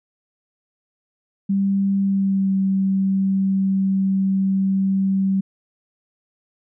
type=tone with pitch glide; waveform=sine; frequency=196.5 to 192.9 Hz; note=G3 to G3; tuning=+4 to -28 cents; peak=-16 dBFS; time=1.49-5.41 s; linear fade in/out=10 ms; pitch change=-32 cents; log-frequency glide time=2-2.53 s; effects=none